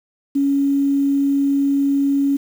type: tone with quantisation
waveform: sine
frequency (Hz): 278.9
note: C#4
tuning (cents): +11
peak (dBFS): -14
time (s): 0.35-2.37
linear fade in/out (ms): 10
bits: 7
effects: none